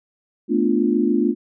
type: chord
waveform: sine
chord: B half-diminished seventh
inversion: third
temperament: equal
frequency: 220 / 246.9 / 293.7 / 349.2 Hz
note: A3 / B3 / D4 / F4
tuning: 0 / 0 / 0 / 0 cents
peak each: -21 dBFS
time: 0.48-1.35 s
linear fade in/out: 50 ms
effects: none